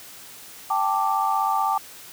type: chord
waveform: sine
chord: G suspended second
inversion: none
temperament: equal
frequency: 784 / 880 / 1174.7 Hz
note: G5 / A5 / D6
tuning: 0 / 0 / 0 cents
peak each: -24 dBFS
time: 0.7-1.78 s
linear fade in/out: 5 ms
effects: white hiss -43 dBFS RMS until 2.12 s + high-pass 60 Hz 12 dB/octave